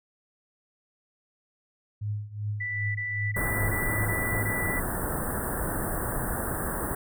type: tone with tremolo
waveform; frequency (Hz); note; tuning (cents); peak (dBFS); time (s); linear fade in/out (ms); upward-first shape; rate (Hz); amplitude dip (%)
sine; 104.5; G#2; +11; -26; 2.01-4.7; 10; triangle; 2.6; 90
type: tone bursts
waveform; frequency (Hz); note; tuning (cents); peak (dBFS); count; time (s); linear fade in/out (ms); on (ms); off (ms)
sine; 1975.5; B6; 0; -29; 6; 2.6-4.8; 10; 350; 20
type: band-stop noise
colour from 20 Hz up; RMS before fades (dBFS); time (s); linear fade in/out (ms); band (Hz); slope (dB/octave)
pink; -30; 3.36-6.95; 5; 1800 to 8300; 96
effects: none